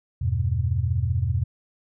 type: chord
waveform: sine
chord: E minor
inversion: none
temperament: equal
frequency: 82.41 / 98 / 123.47 Hz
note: E2 / G2 / B2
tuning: 0 / 0 / 0 cents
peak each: -25 dBFS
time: 0.21-1.44 s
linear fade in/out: 10 ms
effects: none